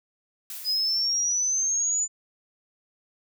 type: noise with exponential decay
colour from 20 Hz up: blue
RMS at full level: -35 dBFS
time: 0.5-1.61 s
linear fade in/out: 1 ms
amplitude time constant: 240 ms
type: exponential sweep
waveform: sine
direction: up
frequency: 4978 to 7040 Hz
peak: -22 dBFS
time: 0.64-2.08 s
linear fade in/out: 50 ms
effects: none